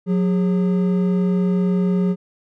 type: tone pair together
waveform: triangle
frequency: 181.94 / 407.8 Hz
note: F#3 / G#4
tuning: -29 / -32 cents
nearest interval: octave + major second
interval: 1397 cents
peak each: -14 / -23 dBFS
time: 0.06-2.16 s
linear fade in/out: 50 ms
effects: none